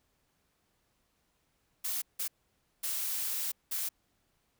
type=noise bursts at uneven times; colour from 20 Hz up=blue; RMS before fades=-34 dBFS; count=4; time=1.84-2.02 / 2.19-2.28 / 2.83-3.52 / 3.71-3.89 s; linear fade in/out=10 ms; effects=pink hiss -75 dBFS RMS until 4.59 s